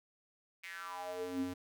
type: tone with high-pass filter sweep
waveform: square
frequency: 90.4 Hz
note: F#2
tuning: 40 cents flat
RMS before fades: -41 dBFS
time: 0.63-1.54 s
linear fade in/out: 10 ms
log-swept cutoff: 2300 to 180 Hz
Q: 5.8
effects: none